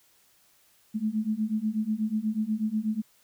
sine beating tone pair, 211.9 / 220.1 Hz, G#3 / A3, +35 / +1 cents, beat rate 8.2 Hz, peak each -29 / -28 dBFS, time 0.94-3.02 s, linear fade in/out 20 ms, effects white hiss -63 dBFS RMS until 3.23 s

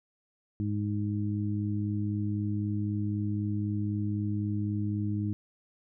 harmonic tone, 103.9 Hz, G#2, 1 cent sharp, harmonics 1 / 2 / 3, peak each -30 / -33 / -35 dBFS, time 0.6-5.33 s, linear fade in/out 0 ms, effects none

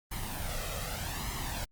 pink noise with flanger, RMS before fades -36 dBFS, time 0.11-1.65 s, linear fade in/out 10 ms, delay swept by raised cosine 0.97 to 1.59 ms, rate 0.83 Hz, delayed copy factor +0.65, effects Opus 32 kbps

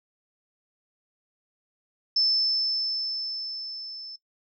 sine tone with level ramp, 5274 Hz, E8, in tune, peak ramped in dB -19 to -38 dBFS, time 2.16-4.16 s, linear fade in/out 5 ms, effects noise-tail reverb RT60 0.1 s tail -18 dB re dry

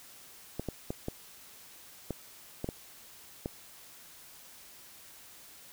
clicks, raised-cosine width 2 ms, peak -20 dBFS, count 8, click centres 0.596 / 0.687 / 0.905 / 1.084 / 2.107 / 2.644 / 2.689 / 3.459 s, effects white hiss -53 dBFS RMS until 5.72 s

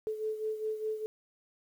sine beating tone pair, 433 / 437.9 Hz, A4 / A4, -28 / -8 cents, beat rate 4.9 Hz, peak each -33 / -39 dBFS, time 0.07-1.06 s, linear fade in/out 0 ms, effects 10-bit

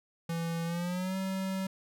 square tone with pitch glide, 166.9 to 190.61 Hz, E3 to G3, +22 to -48 cents, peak -32 dBFS, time 0.29-1.67 s, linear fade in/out 5 ms, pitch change +230 cents, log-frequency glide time 0.65-1.16 s, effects none

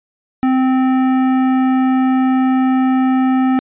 sine tone with hard clipping, 259.9 Hz, C4, 11 cents flat, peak -13 dBFS, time 0.43-3.59 s, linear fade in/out 0 ms, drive 13 dB, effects resampled to 8000 Hz

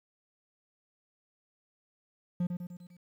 triangle tone with echo, 176.5 Hz, F3, 19 cents sharp, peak -25 dBFS, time 2.4-2.47 s, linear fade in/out 5 ms, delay 100 ms, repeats 5, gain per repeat -5 dB, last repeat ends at 2.97 s, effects 11-bit

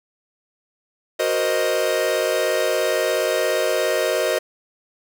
45% pulse chord, C half-diminished seventh, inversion second, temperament equal, 370 / 466.2 / 523.3 / 622.3 Hz, Gb4 / Bb4 / C5 / Eb5, 0 / 0 / 0 / 0 cents, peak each -27 / -25 / -24 / -22 dBFS, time 1.19-4.39 s, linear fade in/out 10 ms, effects none

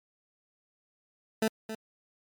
20% pulse tone with echo, 220 Hz, A3, in tune, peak -19 dBFS, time 1.42-1.48 s, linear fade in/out 5 ms, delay 270 ms, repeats 1, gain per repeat -11 dB, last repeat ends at 1.75 s, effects MP3 96 kbps

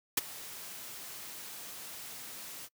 white noise with ADSR envelope, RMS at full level -25 dBFS, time 0.17-2.69 s, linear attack 7 ms, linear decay 20 ms, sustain -20 dB, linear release 46 ms, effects noise-tail reverb RT60 0.1 s tail -25 dB re dry + high-pass 100 Hz 12 dB/octave

